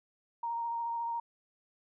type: tone with vibrato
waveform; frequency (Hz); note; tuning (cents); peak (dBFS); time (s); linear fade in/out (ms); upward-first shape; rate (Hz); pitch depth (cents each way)
sine; 932.3; A#5; 0; -32; 0.43-1.2; 5; sine; 14; 15
effects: none